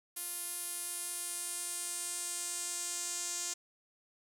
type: tone with band-pass filter sweep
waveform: sawtooth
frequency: 349.9 Hz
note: F4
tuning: 3 cents sharp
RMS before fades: -39 dBFS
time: 0.16-3.54 s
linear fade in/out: 10 ms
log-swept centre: 11000 to 7300 Hz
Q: 3.4
effects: none